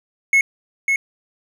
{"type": "tone with echo", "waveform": "triangle", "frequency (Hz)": 2185, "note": "C#7", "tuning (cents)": -26, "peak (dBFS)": -9, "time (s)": [0.33, 0.41], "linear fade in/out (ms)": 2, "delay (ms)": 550, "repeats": 1, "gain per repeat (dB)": -4, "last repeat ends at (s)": 0.96, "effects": []}